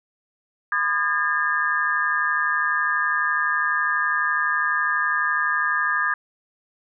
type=tone cluster; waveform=sine; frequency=1012 / 1217 / 1634 / 1786 Hz; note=B5 / D#6 / G#6 / A6; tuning=+42 / -39 / -29 / +25 cents; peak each=-31 / -24 / -22 / -27 dBFS; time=0.72-6.14 s; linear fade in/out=2 ms; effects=none